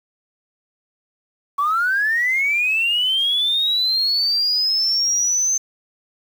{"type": "linear sweep", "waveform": "sine", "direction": "up", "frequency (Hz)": [1108, 6272], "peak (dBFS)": -15, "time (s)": [1.58, 5.58], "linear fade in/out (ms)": 10, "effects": ["tanh soft clip ceiling -12 dBFS", "7-bit"]}